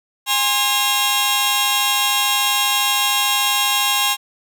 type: tone cluster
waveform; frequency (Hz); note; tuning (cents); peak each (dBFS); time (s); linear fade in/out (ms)
sawtooth; 818 / 1057 / 2751 / 3279 / 3784; G#5 / C6 / F7 / G#7 / A#7; -26 / +17 / -27 / -23 / +25; -19; 0.26-4.17; 50
effects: none